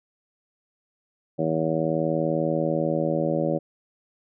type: harmonic tone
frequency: 80.2 Hz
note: E2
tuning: 47 cents flat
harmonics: 2 / 3 / 4 / 5 / 6 / 7 / 8 / 9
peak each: -28 / -31 / -28 / -32 / -31 / -26 / -38 / -36 dBFS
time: 1.38-3.59 s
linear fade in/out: 20 ms
effects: none